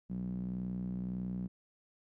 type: tone with band-pass filter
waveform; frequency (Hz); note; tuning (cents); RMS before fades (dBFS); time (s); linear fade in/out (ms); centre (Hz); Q
sawtooth; 61.74; B1; 0; -38; 0.09-1.48; 20; 190; 5.2
effects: none